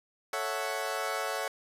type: chord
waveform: 20% pulse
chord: F# minor seventh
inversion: first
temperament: equal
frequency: 440 / 554.4 / 659.3 / 740 Hz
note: A4 / C#5 / E5 / F#5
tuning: 0 / 0 / 0 / 0 cents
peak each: -33 / -31 / -32 / -32 dBFS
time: 0.33-1.48 s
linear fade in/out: 2 ms
effects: resampled to 32000 Hz